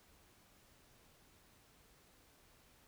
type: silence
effects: pink hiss -67 dBFS RMS until 2.87 s